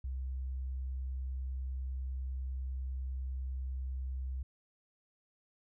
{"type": "tone", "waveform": "sine", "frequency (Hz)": 65, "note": "C2", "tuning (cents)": -11, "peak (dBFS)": -35, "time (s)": [0.04, 4.43], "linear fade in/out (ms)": 5, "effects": []}